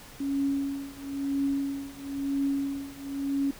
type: tone with tremolo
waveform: sine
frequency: 277.4 Hz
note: C#4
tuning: 1 cent sharp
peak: -23 dBFS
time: 0.2-3.51 s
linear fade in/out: 5 ms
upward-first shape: triangle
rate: 1 Hz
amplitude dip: 95%
effects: pink hiss -48 dBFS RMS until 3.59 s